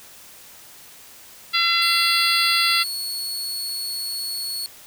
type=harmonic tone; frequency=680 Hz; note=F5; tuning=46 cents flat; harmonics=2 / 3 / 4 / 5 / 6 / 7; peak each=-24 / -24 / -24 / -24 / -24 / -24 dBFS; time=1.53-2.84 s; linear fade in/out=20 ms
type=tone; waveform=sawtooth; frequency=4384 Hz; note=C#8; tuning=20 cents flat; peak=-23 dBFS; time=1.82-4.66 s; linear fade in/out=0 ms
effects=white hiss -45 dBFS RMS until 4.86 s